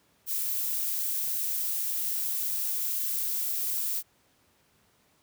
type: noise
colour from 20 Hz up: violet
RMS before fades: -30 dBFS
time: 0.26-4.03 s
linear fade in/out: 50 ms
effects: pink hiss -66 dBFS RMS until 5.22 s + high-pass 80 Hz 12 dB/octave